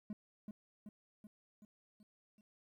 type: tone with echo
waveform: triangle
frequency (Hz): 210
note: G#3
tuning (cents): +19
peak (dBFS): -38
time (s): 0.1-0.13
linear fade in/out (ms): 2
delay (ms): 380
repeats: 6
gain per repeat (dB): -4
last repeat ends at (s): 2.41
effects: 13-bit